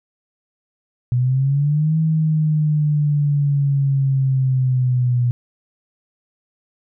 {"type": "linear two-way sweep", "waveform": "sine", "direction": "up then down", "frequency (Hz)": [121.4, 160, 121.4], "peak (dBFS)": -14, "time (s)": [1.12, 5.31], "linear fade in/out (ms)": 0, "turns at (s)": 1.98, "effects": []}